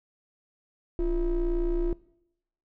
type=ring-modulated tone; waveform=triangle; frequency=157.7 Hz; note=D#3; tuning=24 cents sharp; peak=-19 dBFS; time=0.99-1.93 s; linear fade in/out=2 ms; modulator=187 Hz; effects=noise-tail reverb RT60 0.8 s tail -21 dB re dry

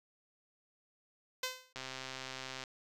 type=tone with exponential decay; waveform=5% pulse; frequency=512 Hz; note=C5; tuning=38 cents flat; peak=-21 dBFS; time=1.43-1.73 s; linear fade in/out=5 ms; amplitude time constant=64 ms
type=click train; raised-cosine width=0.2 ms; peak=-25 dBFS; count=116; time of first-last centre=1.76-2.638 s; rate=131 Hz
effects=resampled to 32000 Hz

